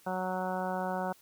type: harmonic tone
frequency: 185 Hz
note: F#3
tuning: in tune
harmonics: 1 / 2 / 3 / 4 / 5 / 6 / 7 / 8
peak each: -37 / -42 / -37 / -36 / -38 / -46 / -45 / -43 dBFS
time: 0.06-1.13 s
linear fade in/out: 10 ms
effects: white hiss -61 dBFS RMS until 1.21 s